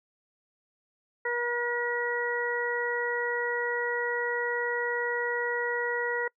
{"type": "harmonic tone", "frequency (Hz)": 479.7, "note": "A#4", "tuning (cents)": 50, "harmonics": [1, 2, 3, 4], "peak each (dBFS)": [-31, -35, -35, -31], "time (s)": [1.25, 6.28], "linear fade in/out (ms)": 5, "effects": ["noise-tail reverb RT60 0.1 s tail -26 dB re dry"]}